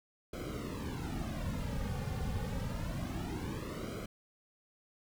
brown noise with flanger, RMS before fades -38 dBFS, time 0.33-4.06 s, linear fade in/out 5 ms, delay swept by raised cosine 1.1 to 3.1 ms, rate 0.27 Hz, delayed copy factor -1, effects none

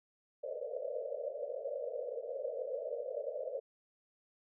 pink band-pass noise, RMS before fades -40 dBFS, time 0.43-3.6 s, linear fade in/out 10 ms, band 470 to 620 Hz, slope 96 dB/octave, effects none

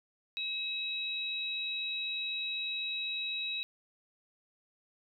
sine tone pair together, 2574 / 3844 Hz, E7 / B7, -42 / -48 cents, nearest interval perfect fifth, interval 694 cents, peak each -37 / -35 dBFS, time 0.37-3.63 s, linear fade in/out 0 ms, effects 12-bit

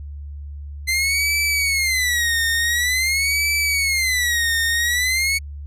sawtooth tone with vibrato, 2059 Hz, C7, 28 cents flat, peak -14 dBFS, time 0.87-5.39 s, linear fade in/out 20 ms, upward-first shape sine, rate 0.47 Hz, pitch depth 200 cents each way, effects added 72 Hz sine -30 dBFS peak until 5.66 s + resampled to 32000 Hz

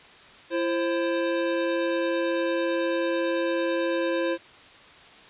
square tone pair together, 337.2 / 528.6 Hz, E4 / C5, +39 / +18 cents, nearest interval minor sixth, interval 779 cents, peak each -27 dBFS, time 0.5-4.38 s, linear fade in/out 50 ms, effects white hiss -49 dBFS RMS until 5.29 s + resampled to 8000 Hz

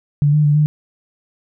sine tone with pitch steps, 145.4 / 150.7 / 147 / 150.8 Hz, D3 / D3 / D3 / D3, -17 / +45 / +2 / +46 cents, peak -10 dBFS, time 0.22-0.66 s, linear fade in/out 0 ms, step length 110 ms, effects none

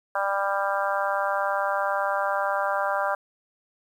harmonic tone, 197.8 Hz, G3, 16 cents sharp, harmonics 3 / 4 / 5 / 6 / 7 / 8, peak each -28 / -29 / -30 / -31 / -31 / -32 dBFS, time 0.15-3.15 s, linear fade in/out 5 ms, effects 9-bit

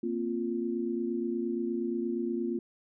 sine chord, Bb suspended second, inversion none, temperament equal with one note detuned, 233.1 / 261.6 / 348 Hz, Bb3 / C4 / F4, 0 / 0 / -6 cents, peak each -33 / -36 / -32 dBFS, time 0.03-2.59 s, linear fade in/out 5 ms, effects none

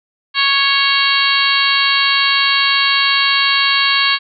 harmonic tone with a mistuned harmonic, 554.4 Hz, C#5, in tune, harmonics 2 / 3 / 4 / 5 / 6 / 7 / 8, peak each -19 / -19 / -19 / -19 / -19 / -19 / -19 dBFS, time 0.34-4.19 s, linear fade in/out 50 ms, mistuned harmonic 6, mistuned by -48 cents, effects none

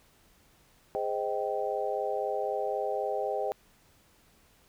sine chord, Ab major seventh, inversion none, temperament just, 415.3 / 519.1 / 623 / 778.7 Hz, Ab4 / C5 / Eb5 / G5, 0 / -14 / +2 / -12 cents, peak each -34 dBFS, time 0.95-3.52 s, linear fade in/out 0 ms, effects pink hiss -63 dBFS RMS until 4.68 s

